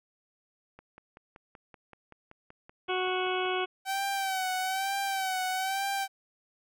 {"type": "click train", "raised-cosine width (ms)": 0.5, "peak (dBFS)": -34, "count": 15, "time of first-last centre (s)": [0.79, 3.457], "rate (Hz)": 5.25}
{"type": "harmonic tone", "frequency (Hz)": 369, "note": "F#4", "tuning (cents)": -5, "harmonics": [1, 2, 3, 4, 6, 7, 8, 9], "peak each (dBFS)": [-31, -34, -36, -37, -39, -39, -40, -41], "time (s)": [2.88, 3.66], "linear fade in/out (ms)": 20}
{"type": "tone with vibrato", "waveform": "sawtooth", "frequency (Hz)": 766, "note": "G5", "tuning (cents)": -40, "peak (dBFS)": -25, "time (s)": [3.85, 6.08], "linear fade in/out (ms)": 50, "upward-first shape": "sine", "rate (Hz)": 1.1, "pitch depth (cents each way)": 55}
{"effects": []}